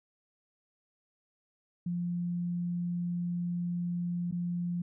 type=tone with dropouts; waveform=sine; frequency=174.61 Hz; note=F3; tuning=in tune; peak=-30 dBFS; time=1.86-4.82 s; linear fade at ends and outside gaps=5 ms; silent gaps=4.313-4.323 s; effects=none